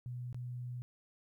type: tone with dropouts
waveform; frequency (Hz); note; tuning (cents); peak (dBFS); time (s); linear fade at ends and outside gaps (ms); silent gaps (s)
sine; 123.3; B2; -2; -39; 0.06-0.82; 0; 0.328-0.345
effects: 13-bit